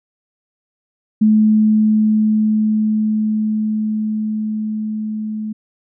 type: tone with level ramp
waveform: sine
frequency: 215.4 Hz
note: A3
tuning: 37 cents flat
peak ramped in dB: -8 to -21 dBFS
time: 1.21-5.53 s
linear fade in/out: 10 ms
effects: none